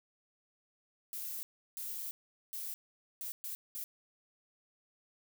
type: noise bursts at uneven times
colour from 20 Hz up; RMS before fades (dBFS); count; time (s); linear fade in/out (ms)
violet; -41; 6; 1.13-1.43 / 1.77-2.11 / 2.53-2.74 / 3.21-3.32 / 3.44-3.55 / 3.75-3.84; 0
effects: none